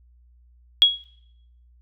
sine tone with exponential decay, 3322 Hz, G#7, in tune, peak -7 dBFS, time 0.82-1.04 s, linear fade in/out 0 ms, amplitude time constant 47 ms, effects noise-tail reverb RT60 0.8 s tail -21 dB re dry + added 60 Hz sine -52 dBFS peak until 1.81 s

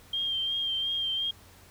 sine tone with vibrato, 3188 Hz, G7, 28 cents sharp, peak -27 dBFS, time 0.13-1.31 s, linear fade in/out 5 ms, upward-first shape sine, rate 2.8 Hz, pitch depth 29 cents each way, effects added 89 Hz sine -57 dBFS peak until 1.7 s + pink hiss -55 dBFS RMS until 1.7 s

